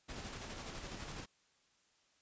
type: noise with tremolo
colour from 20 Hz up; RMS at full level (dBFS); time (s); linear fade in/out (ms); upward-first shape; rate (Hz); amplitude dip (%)
pink; -45; 0.08-1.26; 20; square; 12; 30
effects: white hiss -73 dBFS RMS until 2.21 s + resampled to 16000 Hz